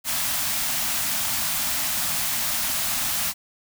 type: band-stop noise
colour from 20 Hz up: white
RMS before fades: -25 dBFS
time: 0.04-3.34 s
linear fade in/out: 50 ms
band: 300 to 590 Hz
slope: 96 dB/octave
effects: none